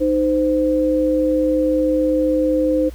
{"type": "tone pair together", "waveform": "sine", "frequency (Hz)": [308.6, 516], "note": ["D#4", "C5"], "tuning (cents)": [-14, -24], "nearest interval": "major sixth", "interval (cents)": 890, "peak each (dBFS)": -17, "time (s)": [0, 2.9], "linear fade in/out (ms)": 20, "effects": ["added 60 Hz sine -32 dBFS peak until 2.94 s", "pink hiss -47 dBFS RMS until 2.94 s"]}